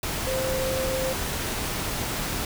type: tone in noise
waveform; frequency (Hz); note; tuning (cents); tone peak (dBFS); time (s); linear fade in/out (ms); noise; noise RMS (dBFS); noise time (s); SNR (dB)
sine; 523.3; C5; 0; -26; 0.27-1.13; 2; pink; -29; 0.03-2.45; 0
effects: none